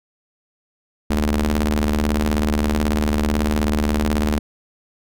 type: ring-modulated tone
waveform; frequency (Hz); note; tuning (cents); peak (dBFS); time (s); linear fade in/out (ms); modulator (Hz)
sawtooth; 76.1; D#2; -38; -10; 1.1-4.39; 5; 143
effects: none